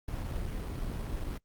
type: noise with sample-and-hold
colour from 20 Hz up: brown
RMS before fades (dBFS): -35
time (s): 0.08-1.38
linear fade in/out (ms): 5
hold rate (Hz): 4410
effects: noise-tail reverb RT60 0.1 s tail -25 dB re dry + Opus 24 kbps